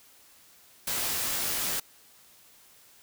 white noise with comb filter, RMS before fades -30 dBFS, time 0.87-1.8 s, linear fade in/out 5 ms, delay 19 ms, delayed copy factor -0.9, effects white hiss -57 dBFS RMS until 3.02 s

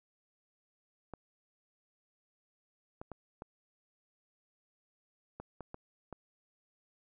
clicks, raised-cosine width 1 ms, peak -29 dBFS, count 8, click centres 1.137 / 3.015 / 3.117 / 3.421 / 5.4 / 5.607 / 5.744 / 6.127 s, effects none

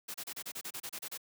white noise bursts, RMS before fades -41 dBFS, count 12, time 0.08-1.177 s, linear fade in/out 10 ms, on 63 ms, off 31 ms, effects high-pass 150 Hz 12 dB/octave

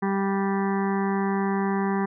harmonic tone with a mistuned harmonic, 196 Hz, G3, in tune, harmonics 1 / 2 / 4 / 5 / 6 / 7 / 8 / 9 / 10, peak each -24 / -28 / -32 / -33 / -36 / -48 / -40 / -39 / -41 dBFS, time 0.02-2.06 s, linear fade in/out 10 ms, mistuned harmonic 7, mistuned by +46 cents, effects none

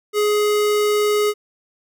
square tone, 418.4 Hz, G#4, 13 cents sharp, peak -16 dBFS, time 0.13-1.34 s, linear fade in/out 50 ms, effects none

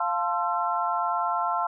sine chord, F major seventh, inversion none, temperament equal with one note detuned, 698.5 / 880 / 1046.5 / 1345.4 Hz, F5 / A5 / C6 / E6, 0 / 0 / 0 / +35 cents, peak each -29 dBFS, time 0-1.67 s, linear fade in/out 5 ms, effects none

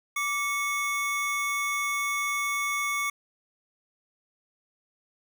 square tone pair together, 1165.9 / 2201 Hz, D6 / C#7, -13 / -13 cents, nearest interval major seventh, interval 1100 cents, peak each -31 / -29 dBFS, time 0.16-3.1 s, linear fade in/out 5 ms, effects none

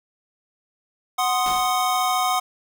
square chord, C diminished, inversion second, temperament equal, 740 / 1046.5 / 1244.5 Hz, Gb5 / C6 / Eb6, 0 / 0 / 0 cents, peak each -23 / -26 / -25 dBFS, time 1.18-2.4 s, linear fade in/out 10 ms
pink noise with exponential decay, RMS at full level -31 dBFS, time 1.46-1.91 s, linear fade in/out 1 ms, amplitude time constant 96 ms
effects none

